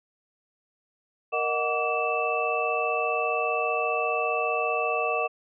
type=tone cluster; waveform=sine; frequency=467.2 / 621 / 736 / 1154 / 2647 Hz; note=A#4 / D#5 / F#5 / D6 / E7; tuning=+4 / -3 / -9 / -31 / +7 cents; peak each=-30 dBFS; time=1.32-5.28 s; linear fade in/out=20 ms; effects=none